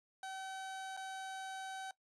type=tone with dropouts; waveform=30% pulse; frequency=765 Hz; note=G5; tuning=42 cents flat; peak=-40 dBFS; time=0.23-1.91 s; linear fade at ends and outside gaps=2 ms; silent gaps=0.967-0.973 s; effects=noise-tail reverb RT60 0.1 s tail -19 dB re dry + resampled to 24000 Hz